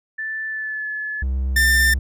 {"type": "tone with pitch glide", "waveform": "sine", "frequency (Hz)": [1760, 1717.8], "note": ["A6", "A6"], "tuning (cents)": [0, -42], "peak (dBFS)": -24, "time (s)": [0.18, 1.23], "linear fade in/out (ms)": 10, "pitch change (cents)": -42, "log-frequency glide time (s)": [0.47, 0.87]}
{"type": "tone with vibrato", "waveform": "triangle", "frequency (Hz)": 65.41, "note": "C2", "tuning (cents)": 0, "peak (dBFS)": -17, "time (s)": [1.22, 1.99], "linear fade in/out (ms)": 5, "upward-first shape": "sine", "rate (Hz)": 8.4, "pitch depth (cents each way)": 12}
{"type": "tone", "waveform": "45% pulse", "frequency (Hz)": 1792, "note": "A6", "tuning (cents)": 31, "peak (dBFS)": -14, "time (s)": [1.56, 1.94], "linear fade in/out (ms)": 5}
{"effects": []}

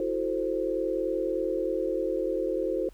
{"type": "chord", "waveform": "sine", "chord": "F# half-diminished seventh", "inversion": "third", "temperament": "equal", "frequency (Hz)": [329.6, 370, 440, 523.3], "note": ["E4", "F#4", "A4", "C5"], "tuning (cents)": [0, 0, 0, 0], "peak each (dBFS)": [-32, -31, -33, -30], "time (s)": [0, 2.89], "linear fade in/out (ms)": 2, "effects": ["added 42 Hz sine -48 dBFS peak until 2.93 s", "pink hiss -62 dBFS RMS until 2.93 s"]}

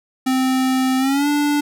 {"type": "tone with pitch glide", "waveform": "square", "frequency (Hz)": [260.1, 292], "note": ["C4", "D4"], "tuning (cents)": [-10, -10], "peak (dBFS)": -16, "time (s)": [0.26, 1.61], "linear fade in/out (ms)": 10, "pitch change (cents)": 200, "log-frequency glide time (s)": [0.98, 1.28], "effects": []}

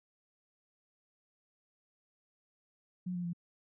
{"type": "tone with pitch steps", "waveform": "sine", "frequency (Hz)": [181, 176.46, 172.03], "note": ["F#3", "F3", "F3"], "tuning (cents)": [-38, 18, -26], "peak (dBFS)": -34, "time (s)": [3.06, 3.333], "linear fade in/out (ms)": 10, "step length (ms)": 91, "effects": []}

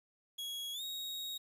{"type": "tone with pitch glide", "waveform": "40% pulse", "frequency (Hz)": [3322, 3772], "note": ["G#7", "A#7"], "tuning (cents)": [0, 20], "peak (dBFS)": -38, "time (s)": [0.38, 1.38], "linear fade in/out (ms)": 10, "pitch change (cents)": 220, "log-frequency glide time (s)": [0.73, 0.83], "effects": ["11-bit"]}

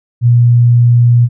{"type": "tone", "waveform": "sine", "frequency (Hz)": 120, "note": "B2", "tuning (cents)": -49, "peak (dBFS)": -4, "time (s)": [0.21, 1.29], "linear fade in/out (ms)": 50, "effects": []}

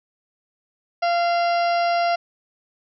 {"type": "harmonic tone with a mistuned harmonic", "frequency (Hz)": 690, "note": "F5", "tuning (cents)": -21, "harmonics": [1, 2, 3, 4, 5, 6, 7, 8], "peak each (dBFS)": [-18, -28, -32, -34, -42, -40, -35, -39], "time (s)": [1.02, 2.16], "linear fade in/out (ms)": 10, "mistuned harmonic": 5, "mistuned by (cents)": -73, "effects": []}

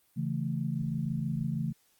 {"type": "chord", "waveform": "sine", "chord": "A major", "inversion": "first", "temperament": "equal", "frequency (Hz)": [138.59, 164.81, 220], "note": ["C#3", "E3", "A3"], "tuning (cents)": [0, 0, 0], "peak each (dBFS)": [-33, -33, -35], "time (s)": [0.16, 1.73], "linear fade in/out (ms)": 20, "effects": ["white hiss -68 dBFS RMS until 1.99 s", "Opus 24 kbps"]}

